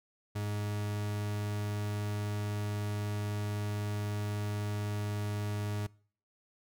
40% pulse tone, 103.83 Hz, G#2, in tune, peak -32 dBFS, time 0.35-5.87 s, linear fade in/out 10 ms, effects noise-tail reverb RT60 0.5 s tail -24 dB re dry

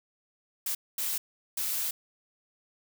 blue noise bursts at uneven times, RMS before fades -31 dBFS, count 3, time 0.66-0.75 / 0.98-1.18 / 1.57-1.91 s, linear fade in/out 5 ms, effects none

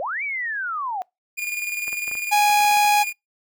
sine linear two-way sweep, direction up then down, 500 to 2349 to 707 Hz, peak -24 dBFS, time 0-1.02 s, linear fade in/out 0 ms, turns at 0.23 s
45% pulse tone with tremolo, 2426 Hz, D#7, 44 cents flat, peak -23 dBFS, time 1.37-3.13 s, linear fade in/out 20 ms, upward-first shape square, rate 20 Hz, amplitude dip 45%
clicks, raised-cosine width 0.5 ms, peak -24 dBFS, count 11, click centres 1.88 / 1.929 / 2.079 / 2.114 / 2.153 / 2.5 / 2.607 / 2.646 / 2.713 / 2.769 / 2.851 s
45% pulse tone, 830.6 Hz, G#5, in tune, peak -15 dBFS, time 2.31-3.04 s, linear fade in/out 20 ms
effects noise-tail reverb RT60 0.2 s tail -26 dB re dry

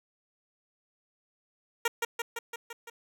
10% pulse tone with echo, 466.2 Hz, A#4, in tune, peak -16 dBFS, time 1.85-1.88 s, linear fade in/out 5 ms, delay 170 ms, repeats 6, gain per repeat -3 dB, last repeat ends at 2.9 s, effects none

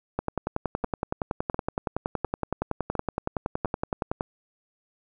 two click trains, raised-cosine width 1 ms, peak -12 / -15 dBFS, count 44 / 5, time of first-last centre 0.19-4.209 / 0.84-3.657 s, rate 10.7 / 1.42 Hz, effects none

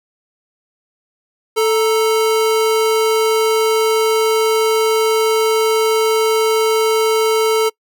square tone pair together, 440 / 932.3 Hz, A4 / A#5, 0 / 0 cents, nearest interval octave + minor second, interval 1300 cents, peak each -13 / -23 dBFS, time 1.56-7.7 s, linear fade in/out 20 ms, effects noise-tail reverb RT60 0.1 s tail -25 dB re dry

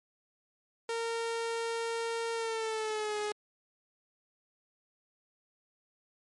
sawtooth tone with pitch glide, 460 to 419.4 Hz, A#4 to G#4, -23 to +17 cents, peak -28 dBFS, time 0.89-3.32 s, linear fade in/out 2 ms, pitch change -160 cents, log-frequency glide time 2.33-3.18 s, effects low-pass 10000 Hz 12 dB/octave + MP3 48 kbps

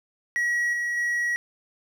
triangle tone with level steps, 1915 Hz, A#6, 46 cents sharp, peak -20 / -23 / -21 dBFS, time 0.36-1.36 s, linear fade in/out 0 ms, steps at 0.73 / 0.97 s, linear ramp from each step 2 ms, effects none

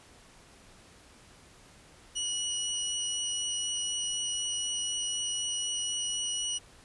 20% pulse tone, 2924 Hz, F#7, 21 cents flat, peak -25 dBFS, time 2.15-6.59 s, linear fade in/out 20 ms, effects pink hiss -56 dBFS RMS until 6.84 s + resampled to 24000 Hz

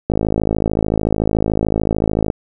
click train, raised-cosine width 2 ms, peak -3 dBFS, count 119, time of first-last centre 0.1-2.301 s, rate 53.6 Hz, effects none

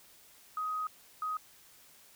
sine tone bursts at uneven times, 1256 Hz, D#6, 16 cents sharp, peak -32 dBFS, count 2, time 0.57-0.87 / 1.22-1.37 s, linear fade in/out 2 ms, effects white hiss -59 dBFS RMS until 2.15 s

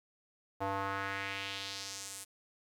square tone with band-pass filter sweep, 98 Hz, G2, in tune, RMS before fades -39 dBFS, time 0.6-2.25 s, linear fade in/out 20 ms, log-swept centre 790 to 9700 Hz, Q 1.9, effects 10-bit

